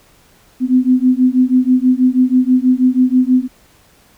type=beating tone pair; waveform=sine; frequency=251.4 / 257.6 Hz; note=B3 / C4; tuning=+31 / -27 cents; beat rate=6.2 Hz; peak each=-12 dBFS; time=0.6-3.48 s; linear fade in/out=50 ms; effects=pink hiss -50 dBFS RMS until 4.17 s